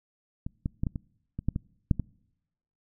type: clicks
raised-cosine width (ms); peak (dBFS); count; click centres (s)
5; -21 / -16 / -15 / -17 / -21 / -21 / -13 / -17 / -9 / -17; 10; 0.465 / 0.659 / 0.835 / 0.868 / 0.958 / 1.39 / 1.486 / 1.561 / 1.912 / 1.997
effects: noise-tail reverb RT60 0.9 s tail -26 dB re dry